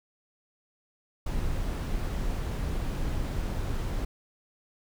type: noise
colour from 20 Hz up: brown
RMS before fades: -30 dBFS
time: 1.26-4.05 s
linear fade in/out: 5 ms
effects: none